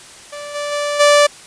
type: tone with level steps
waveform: sawtooth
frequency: 584 Hz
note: D5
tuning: 10 cents flat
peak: -24 / -17 / -14 / -4 dBFS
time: 0.32-1.27 s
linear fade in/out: 10 ms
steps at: 0.54 / 0.71 / 0.99 s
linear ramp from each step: 20 ms
effects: white hiss -39 dBFS RMS until 1.46 s + resampled to 22050 Hz